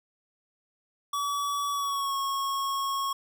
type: tone with pitch glide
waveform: square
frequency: 1140 to 1096.1 Hz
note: C#6 to C#6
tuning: +48 to -20 cents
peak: -28 dBFS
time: 1.13-3.13 s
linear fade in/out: 5 ms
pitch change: -68 cents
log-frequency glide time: 1.72-2.16 s
effects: none